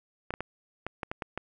clicks, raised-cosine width 0.5 ms, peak -18 dBFS, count 8, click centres 0.306 / 0.339 / 0.406 / 0.866 / 1.032 / 1.115 / 1.222 / 1.376 s, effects none

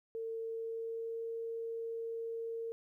sine tone with pitch glide, 452.2 to 457.2 Hz, A4 to A#4, +47 to -34 cents, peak -37 dBFS, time 0.15-2.72 s, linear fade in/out 0 ms, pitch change +19 cents, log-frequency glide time 0.39-1.27 s, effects 13-bit

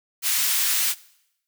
white high-pass noise, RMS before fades -22 dBFS, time 0.22-0.95 s, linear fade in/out 50 ms, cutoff 1600 Hz, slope 12 dB/octave, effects noise-tail reverb RT60 0.8 s tail -21 dB re dry

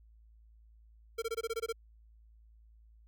square tone bursts, 455.6 Hz, A#4, 40 cents flat, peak -33 dBFS, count 9, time 1.18-1.726 s, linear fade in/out 10 ms, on 42 ms, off 21 ms, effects added 55 Hz sine -57 dBFS peak until 3.07 s

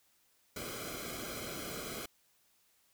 pink noise with comb filter, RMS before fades -42 dBFS, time 0.56-2.06 s, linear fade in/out 5 ms, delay 1.1 ms, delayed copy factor -0.8, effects white hiss -71 dBFS RMS until 2.93 s

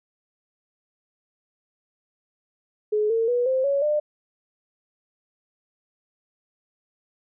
sine tone with pitch steps, 423.8 / 454.2 / 486.8 / 521.8 / 559.2 / 599.3 Hz, G#4 / A#4 / B4 / C5 / C#5 / D5, +35 / -45 / -25 / -5 / +15 / +35 cents, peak -19 dBFS, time 2.92-4 s, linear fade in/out 10 ms, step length 180 ms, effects none

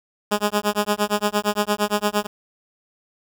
10% pulse tone with tremolo, 207.7 Hz, G#3, in tune, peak -8 dBFS, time 0.31-2.27 s, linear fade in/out 10 ms, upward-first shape sine, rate 8.7 Hz, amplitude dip 100%, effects 8-bit

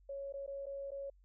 sine tone with dropouts, 554.4 Hz, C#5, in tune, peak -40 dBFS, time 0.09-1.1 s, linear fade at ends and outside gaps 5 ms, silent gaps 0.325-0.338 / 0.464-0.476 / 0.658-0.665 / 0.907-0.916 s, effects added 47 Hz sine -62 dBFS peak until 1.24 s

